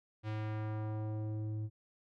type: tone with low-pass filter sweep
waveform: square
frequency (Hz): 107.9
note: A2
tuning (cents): -33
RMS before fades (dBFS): -38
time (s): 0.23-1.7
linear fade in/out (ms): 50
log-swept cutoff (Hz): 3500 to 220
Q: 0.91
effects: none